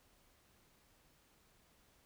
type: silence
effects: pink hiss -70 dBFS RMS until 2.05 s